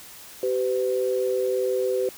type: tone pair together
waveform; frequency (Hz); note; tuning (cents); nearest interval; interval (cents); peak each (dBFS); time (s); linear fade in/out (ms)
sine; 384.3 / 506; G4 / B4; -34 / +42; perfect fourth; 476; -24; 0.43-2.09; 2
effects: white hiss -44 dBFS RMS until 2.17 s